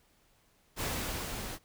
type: noise with level ramp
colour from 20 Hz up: pink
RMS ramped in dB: -33 to -41 dBFS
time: 0.76-1.59 s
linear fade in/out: 50 ms
effects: pink hiss -68 dBFS RMS until 1.64 s